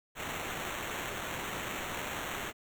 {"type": "noise with sample-and-hold", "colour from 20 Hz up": "blue", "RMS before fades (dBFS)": -38, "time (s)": [0.15, 2.53], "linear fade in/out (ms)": 50, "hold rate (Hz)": 4900, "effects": []}